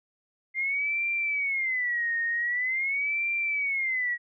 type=tone with vibrato; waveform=sine; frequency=2093 Hz; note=C7; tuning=in tune; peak=-25 dBFS; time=0.54-4.18 s; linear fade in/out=50 ms; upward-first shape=sine; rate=0.45 Hz; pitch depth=210 cents each way; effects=none